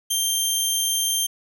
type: tone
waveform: 15% pulse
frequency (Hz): 3163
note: G7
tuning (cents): +15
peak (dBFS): -13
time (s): 0.1-1.27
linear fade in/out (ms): 10
effects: none